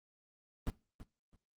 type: noise with echo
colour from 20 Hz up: brown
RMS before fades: -34 dBFS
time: 0.67-0.7 s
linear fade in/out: 0 ms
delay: 330 ms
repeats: 2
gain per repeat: -14 dB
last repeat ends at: 1.36 s
effects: noise-tail reverb RT60 0.3 s tail -21 dB re dry + Opus 24 kbps